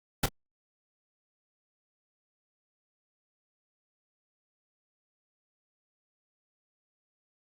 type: noise with echo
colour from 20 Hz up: pink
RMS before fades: -24 dBFS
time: 0.23-0.26 s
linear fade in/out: 5 ms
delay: 28 ms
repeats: 1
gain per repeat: -14 dB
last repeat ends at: 0.288 s
effects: Opus 48 kbps